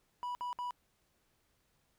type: tone bursts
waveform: triangle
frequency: 981 Hz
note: B5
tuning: 12 cents flat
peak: -34 dBFS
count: 3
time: 0.23-0.708 s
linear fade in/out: 0 ms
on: 120 ms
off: 59 ms
effects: pink hiss -75 dBFS RMS until 1.98 s